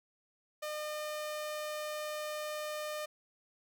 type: tone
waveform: sawtooth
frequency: 606 Hz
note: D#5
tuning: 46 cents flat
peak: -33 dBFS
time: 0.62-3.06 s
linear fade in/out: 10 ms
effects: none